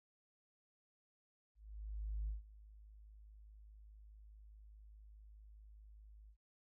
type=tone with ADSR envelope; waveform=sine; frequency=52.4 Hz; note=G#1; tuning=16 cents sharp; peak=-36 dBFS; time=1.55-6.37 s; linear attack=730 ms; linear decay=140 ms; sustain=-20 dB; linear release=80 ms; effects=tanh soft clip ceiling -34 dBFS